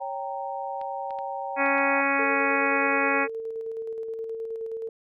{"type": "chord", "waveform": "sine", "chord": "G diminished", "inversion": "second", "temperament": "equal with one note detuned", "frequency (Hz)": [554.4, 784, 927.5], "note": ["Db5", "G5", "Bb5"], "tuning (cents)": [0, 0, -9], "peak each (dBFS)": [-35, -32, -35], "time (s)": [0, 2.02], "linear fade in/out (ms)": 20}
{"type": "clicks", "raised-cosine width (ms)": 0.3, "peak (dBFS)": -30, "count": 5, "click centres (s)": [0.814, 1.107, 1.188, 1.662, 1.782]}
{"type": "harmonic tone", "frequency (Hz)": 277.2, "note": "C#4", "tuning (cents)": 0, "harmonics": [1, 2, 3, 4, 5, 6, 7, 8, 9], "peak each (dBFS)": [-30, -30, -30, -30, -30, -30, -30, -30, -30], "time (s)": [1.56, 3.28], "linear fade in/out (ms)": 50}
{"type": "tone with tremolo", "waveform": "sine", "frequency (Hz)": 450.2, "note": "A4", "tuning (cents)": 40, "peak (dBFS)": -29, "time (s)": [2.19, 4.89], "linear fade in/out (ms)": 2, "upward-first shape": "square", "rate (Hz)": 9.5, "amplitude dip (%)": 30}
{"effects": []}